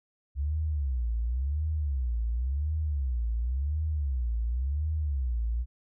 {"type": "tone with vibrato", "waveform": "sine", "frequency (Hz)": 66.6, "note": "C2", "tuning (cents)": 31, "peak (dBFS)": -26, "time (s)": [0.35, 5.66], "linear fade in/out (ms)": 50, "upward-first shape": "sine", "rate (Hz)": 0.93, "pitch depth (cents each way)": 280, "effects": []}